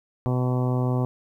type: harmonic tone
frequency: 125.9 Hz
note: B2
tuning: 34 cents sharp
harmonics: 1 / 2 / 3 / 4 / 5 / 6 / 7 / 8 / 9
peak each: -22 / -28 / -32 / -34 / -36 / -38 / -39 / -40 / -41 dBFS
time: 0.26-1.05 s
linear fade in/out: 0 ms
effects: 10-bit